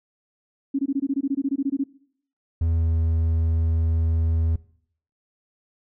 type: tone bursts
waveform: sine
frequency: 275.8 Hz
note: C#4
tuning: 9 cents flat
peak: -19 dBFS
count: 16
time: 0.74-1.84 s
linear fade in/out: 10 ms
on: 50 ms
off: 20 ms
type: tone with pitch glide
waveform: triangle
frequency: 82.41 to 81.56 Hz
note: E2 to E2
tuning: 0 to -18 cents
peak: -17 dBFS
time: 2.61-4.56 s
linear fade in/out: 5 ms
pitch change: -18 cents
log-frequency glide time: 2.74-2.88 s
effects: noise-tail reverb RT60 0.6 s tail -20 dB re dry